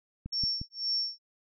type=click train; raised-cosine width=5 ms; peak=-25 dBFS; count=3; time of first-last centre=0.26-0.615 s; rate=5.64 Hz
type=tone with tremolo; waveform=sine; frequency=5460 Hz; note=F8; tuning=40 cents flat; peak=-26 dBFS; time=0.32-1.19 s; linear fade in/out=10 ms; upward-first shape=sine; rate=2 Hz; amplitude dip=100%
effects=none